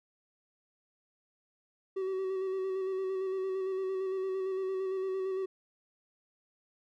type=tone with vibrato; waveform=triangle; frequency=380 Hz; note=F#4; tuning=46 cents sharp; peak=-29 dBFS; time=1.96-5.46 s; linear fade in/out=10 ms; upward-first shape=square; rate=8.8 Hz; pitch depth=21 cents each way; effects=none